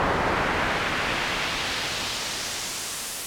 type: noise with band-pass filter sweep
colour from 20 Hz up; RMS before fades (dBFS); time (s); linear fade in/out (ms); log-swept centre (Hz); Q
brown; -27; 0-3.26; 0; 1100 to 10000; 0.99
effects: none